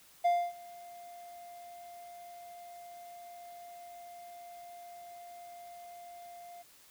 triangle tone with ADSR envelope, 698.5 Hz, F5, in tune, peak -21 dBFS, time 0.24-6.63 s, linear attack 15 ms, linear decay 270 ms, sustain -24 dB, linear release 19 ms, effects white hiss -60 dBFS RMS until 6.9 s

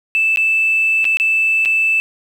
sine tone with dropouts, 2637 Hz, E7, in tune, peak -11 dBFS, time 0.15-2 s, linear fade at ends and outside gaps 0 ms, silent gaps 0.36-0.372 / 1.044-1.052 / 1.171-1.199 / 1.651-1.657 s, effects tanh soft clip ceiling -7 dBFS + 7-bit

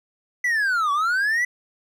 triangle linear two-way sweep, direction down then up, 2003 to 1116 to 2003 Hz, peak -17 dBFS, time 0.44-1.45 s, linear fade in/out 5 ms, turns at 0.92 s, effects none

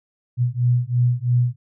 sine beating tone pair, 121.1 / 124.1 Hz, B2 / B2, -34 / +9 cents, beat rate 3 Hz, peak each -19 dBFS, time 0.37-1.56 s, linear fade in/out 50 ms, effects none

